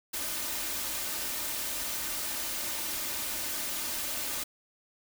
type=noise with comb filter; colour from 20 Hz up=white; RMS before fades=-34 dBFS; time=0.13-4.44 s; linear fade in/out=10 ms; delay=3.3 ms; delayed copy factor=+0.5; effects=none